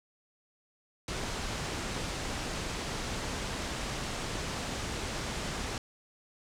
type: low-pass noise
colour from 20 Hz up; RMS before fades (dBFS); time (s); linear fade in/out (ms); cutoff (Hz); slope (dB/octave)
pink; -36; 1.08-5.78; 2; 8100; 24
effects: none